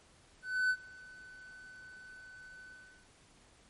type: tone with ADSR envelope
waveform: triangle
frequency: 1507 Hz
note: F#6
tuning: 31 cents sharp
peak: -24 dBFS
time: 0.42-3.08 s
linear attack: 280 ms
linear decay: 61 ms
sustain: -24 dB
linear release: 400 ms
effects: pink hiss -63 dBFS RMS until 3.69 s + MP3 48 kbps